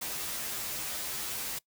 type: noise with comb filter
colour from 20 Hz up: white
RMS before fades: -36 dBFS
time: 0.01-1.59 s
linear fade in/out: 10 ms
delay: 11 ms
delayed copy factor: -1
effects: noise-tail reverb RT60 0.1 s tail -22 dB re dry